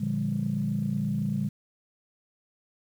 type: chord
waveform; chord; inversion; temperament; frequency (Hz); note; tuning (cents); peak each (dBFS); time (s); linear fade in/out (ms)
sine; Bb dominant seventh; none; equal with one note detuned; 116.54 / 146.83 / 174.61 / 202.7; Bb2 / D3 / F3 / Ab3; 0 / 0 / 0 / -42; -33 / -30 / -34 / -28; 0-1.49; 10
effects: tanh soft clip ceiling -17 dBFS + 9-bit